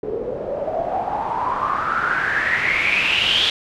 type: noise with low-pass filter sweep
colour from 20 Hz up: white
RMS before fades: -21 dBFS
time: 0.03-3.5 s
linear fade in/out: 2 ms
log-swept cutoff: 420 to 3400 Hz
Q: 8.6
effects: none